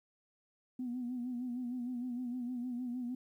sine tone with vibrato, 246.6 Hz, B3, 2 cents flat, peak -35 dBFS, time 0.79-3.15 s, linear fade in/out 5 ms, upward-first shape sine, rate 6.5 Hz, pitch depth 60 cents each way, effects tanh soft clip ceiling -31 dBFS + 12-bit

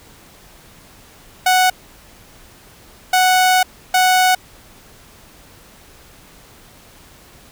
sawtooth tone bursts at uneven times, 740 Hz, F#5, in tune, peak -7 dBFS, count 3, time 1.46-1.7 / 3.13-3.63 / 3.94-4.35 s, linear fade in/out 5 ms, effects pink hiss -45 dBFS RMS until 7.51 s

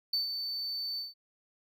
triangle tone with ADSR envelope, 4531 Hz, C#8, 37 cents sharp, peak -25 dBFS, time 0.13-1.14 s, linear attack 5 ms, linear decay 130 ms, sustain -7 dB, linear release 160 ms, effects none

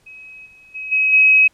sine tone with level steps, 2548 Hz, D#7, 41 cents sharp, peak -36 / -44 / -26 / -13 / -8 dBFS, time 0.06-1.48 s, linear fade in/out 10 ms, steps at 0.45 / 0.74 / 0.91 / 1.12 s, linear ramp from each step 20 ms, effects pink hiss -59 dBFS RMS until 1.53 s + low-pass 11000 Hz 12 dB/octave

